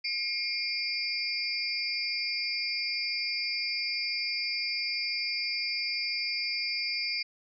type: tone cluster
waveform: sine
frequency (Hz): 2153 / 2401 / 4718 / 5170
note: C7 / D7 / D8 / E8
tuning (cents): +49 / +38 / +7 / -34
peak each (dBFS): -36 / -36 / -32 / -37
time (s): 0.04-7.23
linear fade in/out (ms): 10
effects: none